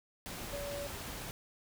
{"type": "tone in noise", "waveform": "sine", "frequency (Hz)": 571, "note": "D5", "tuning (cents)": -49, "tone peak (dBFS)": -39, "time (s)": [0.53, 0.87], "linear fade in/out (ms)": 0, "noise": "pink", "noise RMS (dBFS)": -43, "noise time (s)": [0.26, 1.31], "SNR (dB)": 1, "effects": []}